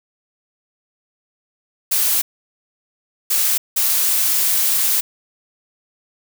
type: noise bursts at uneven times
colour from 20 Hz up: blue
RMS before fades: -17 dBFS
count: 3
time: 1.91-2.22 / 3.3-3.58 / 3.76-5.01 s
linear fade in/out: 10 ms
effects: none